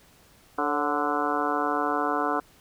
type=harmonic tone with a mistuned harmonic; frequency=146.83 Hz; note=D3; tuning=in tune; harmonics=2 / 3 / 4 / 5 / 6 / 7 / 8 / 9 / 10; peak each=-31 / -32 / -35 / -30 / -36 / -30 / -34 / -31 / -35 dBFS; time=0.58-2.4 s; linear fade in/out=5 ms; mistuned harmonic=4; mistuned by=-80 cents; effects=pink hiss -57 dBFS RMS until 2.6 s

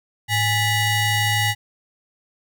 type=ring-modulated tone; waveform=25% pulse; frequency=932.3 Hz; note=A#5; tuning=in tune; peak=-11 dBFS; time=0.28-1.55 s; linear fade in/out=50 ms; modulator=1040 Hz; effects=none

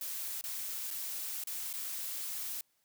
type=noise with dropouts; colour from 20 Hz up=blue; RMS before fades=-39 dBFS; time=0.01-2.61 s; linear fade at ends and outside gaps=2 ms; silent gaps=0.412-0.439 / 0.906-0.91 / 1.439-1.471 / 1.73-1.737 s; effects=white hiss -75 dBFS RMS until 2.84 s

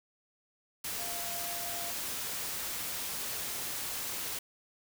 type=tone in noise; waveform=sine; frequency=692 Hz; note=F5; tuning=16 cents flat; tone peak=-43 dBFS; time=0.99-1.91 s; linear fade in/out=5 ms; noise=white; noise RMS=-37 dBFS; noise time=0.84-4.39 s; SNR=-9 dB; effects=none

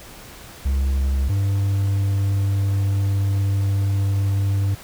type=tone pair in turn; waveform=triangle; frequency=67.5 / 98.82 Hz; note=C#2 / G2; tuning=-45 / +14 cents; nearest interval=perfect fifth; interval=659 cents; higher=second; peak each=-15 dBFS; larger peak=neither; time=0.65-1.29 / 1.29-4.75 s; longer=second; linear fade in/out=10 ms; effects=pink hiss -41 dBFS RMS until 4.83 s

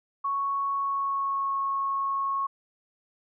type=tone with pitch glide; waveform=sine; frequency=1108.7 to 1097.2 Hz; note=C#6 to C#6; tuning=0 to -18 cents; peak=-25 dBFS; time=0.24-2.47 s; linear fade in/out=10 ms; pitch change=-18 cents; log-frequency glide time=0.75-1.55 s; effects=none

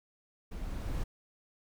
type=noise with level ramp; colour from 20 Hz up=brown; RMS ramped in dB=-40 to -33 dBFS; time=0.51-1.04 s; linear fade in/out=10 ms; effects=none

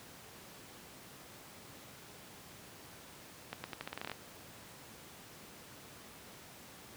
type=accelerating click train; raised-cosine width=0.3 ms; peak=-23 dBFS; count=12; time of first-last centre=3.53-4.116 s; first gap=110 ms; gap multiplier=0.84; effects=pink hiss -53 dBFS RMS until 6.96 s + high-pass 100 Hz 12 dB/octave

